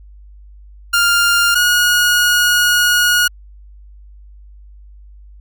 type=tone pair in turn; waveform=sawtooth; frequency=1402 / 1445.6 Hz; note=F6 / F#6; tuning=+6 / -41 cents; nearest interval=minor second; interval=53 cents; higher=second; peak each=-7 dBFS; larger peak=neither; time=0.93-1.55 / 1.55-3.28 s; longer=second; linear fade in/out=10 ms; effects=added 50 Hz sine -37 dBFS peak until 5.4 s